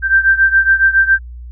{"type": "beating tone pair", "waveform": "sine", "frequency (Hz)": [1567, 1574.2], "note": ["G6", "G6"], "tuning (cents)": [-1, 7], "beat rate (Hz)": 7.2, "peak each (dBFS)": [-10, -13], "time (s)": [0.02, 1.19], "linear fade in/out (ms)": 50, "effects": ["added 60 Hz sine -28 dBFS peak until 1.51 s"]}